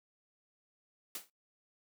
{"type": "noise with exponential decay", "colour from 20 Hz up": "white", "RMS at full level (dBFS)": -37, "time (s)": [1.15, 1.3], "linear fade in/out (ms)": 2, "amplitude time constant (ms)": 31, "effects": ["noise-tail reverb RT60 0.2 s tail -26 dB re dry", "high-pass 200 Hz 12 dB/octave"]}